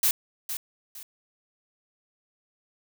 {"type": "noise with echo", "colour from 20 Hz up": "blue", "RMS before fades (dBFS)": -22, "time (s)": [0.03, 0.11], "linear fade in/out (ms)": 2, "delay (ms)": 460, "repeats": 2, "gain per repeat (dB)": -10, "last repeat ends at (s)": 1.03, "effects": []}